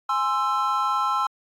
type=chord; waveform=triangle; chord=Ab augmented; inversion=none; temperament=equal with one note detuned; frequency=830.6 / 1046.5 / 1327.7 Hz; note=Ab5 / C6 / E6; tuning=0 / 0 / +12 cents; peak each=-26 / -23 / -22 dBFS; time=0.09-1.27 s; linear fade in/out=5 ms; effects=AAC 64 kbps